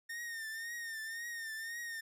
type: tone with vibrato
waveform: 45% pulse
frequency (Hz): 1827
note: A#6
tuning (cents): -35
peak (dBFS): -40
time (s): 0.09-2.01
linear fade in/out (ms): 10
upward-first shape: triangle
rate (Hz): 1.9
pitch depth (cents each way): 70
effects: none